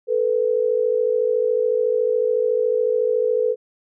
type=tone pair together; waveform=sine; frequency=440 / 493.9 Hz; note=A4 / B4; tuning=0 / 0 cents; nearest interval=major second; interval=200 cents; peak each=-20 / -19 dBFS; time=0.07-3.56 s; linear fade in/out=50 ms; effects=none